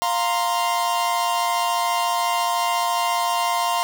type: chord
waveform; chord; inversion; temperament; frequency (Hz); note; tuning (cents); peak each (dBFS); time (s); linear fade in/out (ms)
45% pulse; F suspended fourth; none; equal; 698.5 / 932.3 / 1046.5; F5 / Bb5 / C6; 0 / 0 / 0; -24; 0.02-3.83; 0
effects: none